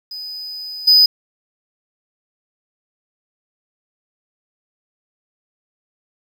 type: tone with level steps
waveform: triangle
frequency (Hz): 4992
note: D#8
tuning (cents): +5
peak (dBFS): -26 / -6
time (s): 0.11-1.06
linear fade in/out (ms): 5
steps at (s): 0.87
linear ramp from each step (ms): 10
effects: 8-bit